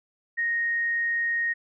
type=tone; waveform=sine; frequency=1864.7 Hz; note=A#6; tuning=in tune; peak=-23 dBFS; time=0.37-1.54 s; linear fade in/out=20 ms; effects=none